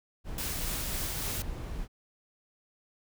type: noise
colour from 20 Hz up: brown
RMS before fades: -37 dBFS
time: 0.24-1.88 s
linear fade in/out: 50 ms
type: noise with tremolo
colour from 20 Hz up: white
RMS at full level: -35 dBFS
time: 0.38-1.42 s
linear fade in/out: 2 ms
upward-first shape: triangle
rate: 3.6 Hz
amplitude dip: 25%
effects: none